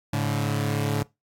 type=tone pair together; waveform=sawtooth; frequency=107.3 / 143.23 Hz; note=A2 / D3; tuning=-43 / -43 cents; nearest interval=perfect fourth; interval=500 cents; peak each=-22 dBFS; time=0.13-1.03 s; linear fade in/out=5 ms; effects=noise-tail reverb RT60 0.2 s tail -22 dB re dry + AAC 64 kbps